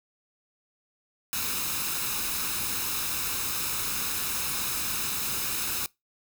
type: noise with comb filter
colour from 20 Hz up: white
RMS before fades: -30 dBFS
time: 1.33-5.86 s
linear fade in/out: 0 ms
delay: 0.77 ms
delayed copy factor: +0.55
effects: noise-tail reverb RT60 0.2 s tail -23 dB re dry